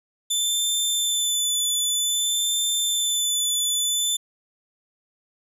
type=tone with vibrato; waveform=20% pulse; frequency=3520 Hz; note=A7; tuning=in tune; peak=-15 dBFS; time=0.3-4.17 s; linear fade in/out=10 ms; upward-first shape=sine; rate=0.53 Hz; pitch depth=21 cents each way; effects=none